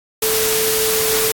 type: tone in noise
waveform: sine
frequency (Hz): 440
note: A4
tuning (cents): 0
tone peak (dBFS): -19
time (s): 0.22-1.32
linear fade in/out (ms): 5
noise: white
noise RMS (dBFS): -18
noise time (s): 0.22-1.32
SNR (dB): -4
effects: AAC 64 kbps